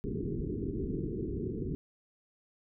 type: low-pass noise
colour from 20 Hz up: white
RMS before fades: -35 dBFS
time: 0.04-1.75 s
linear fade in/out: 0 ms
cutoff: 430 Hz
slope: 96 dB/octave
effects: none

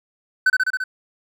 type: tone with echo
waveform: triangle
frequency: 1518 Hz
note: F#6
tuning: 44 cents sharp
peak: -10 dBFS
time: 0.46-0.5 s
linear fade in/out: 5 ms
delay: 68 ms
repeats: 5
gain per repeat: -2 dB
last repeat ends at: 0.84 s
effects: none

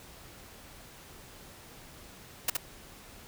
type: noise with echo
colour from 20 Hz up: white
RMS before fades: -26 dBFS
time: 2.48-2.5 s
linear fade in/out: 5 ms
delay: 69 ms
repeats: 1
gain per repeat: -3 dB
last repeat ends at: 2.569 s
effects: pink hiss -51 dBFS RMS until 3.27 s

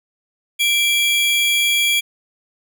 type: tone pair together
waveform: 45% pulse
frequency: 2349 / 3316 Hz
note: D7 / G#7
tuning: 0 / -3 cents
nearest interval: tritone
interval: 597 cents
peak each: -17 dBFS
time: 0.59-2.01 s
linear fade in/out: 20 ms
effects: none

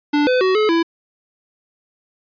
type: tone with pitch steps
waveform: square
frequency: 293.3 / 505 / 374.8 / 428.2 / 333 Hz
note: D4 / B4 / F#4 / A4 / E4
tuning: -2 / +39 / +22 / -47 / +18 cents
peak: -14 dBFS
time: 0.13-0.83 s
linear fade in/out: 10 ms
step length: 140 ms
effects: resampled to 11025 Hz

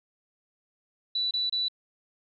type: tone bursts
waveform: sine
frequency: 3959 Hz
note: B7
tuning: 3 cents sharp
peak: -25 dBFS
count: 3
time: 1.15-1.684 s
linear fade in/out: 5 ms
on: 160 ms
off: 27 ms
effects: none

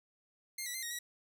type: tone with pitch steps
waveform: 10% pulse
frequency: 2113 / 1956 / 2077 / 1878 / 1924 Hz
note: C7 / B6 / C7 / A#6 / B6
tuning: +16 / -17 / -13 / +12 / -46 cents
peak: -29 dBFS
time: 0.58-0.99 s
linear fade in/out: 5 ms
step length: 82 ms
effects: none

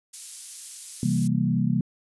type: high-pass noise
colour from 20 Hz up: pink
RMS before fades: -38 dBFS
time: 0.13-1.28 s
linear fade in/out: 10 ms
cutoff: 7900 Hz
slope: 12 dB/octave
type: chord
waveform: sine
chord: C dominant seventh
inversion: none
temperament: equal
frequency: 130.81 / 164.81 / 196 / 233.1 Hz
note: C3 / E3 / G3 / Bb3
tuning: 0 / 0 / 0 / 0 cents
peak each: -26 dBFS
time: 1.03-1.81 s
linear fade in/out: 2 ms
effects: resampled to 24000 Hz

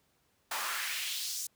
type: noise with high-pass filter sweep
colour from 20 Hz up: pink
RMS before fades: -36 dBFS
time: 0.51-1.47 s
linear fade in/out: 5 ms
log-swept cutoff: 850 to 6900 Hz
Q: 1.9
effects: pink hiss -72 dBFS RMS until 1.55 s + high-pass 60 Hz 12 dB/octave

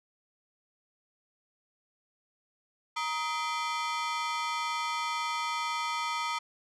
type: ring-modulated tone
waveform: sawtooth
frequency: 1100 Hz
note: C#6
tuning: 14 cents flat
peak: -23 dBFS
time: 2.96-6.39 s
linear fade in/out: 10 ms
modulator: 161 Hz
effects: low-pass 6000 Hz 12 dB/octave

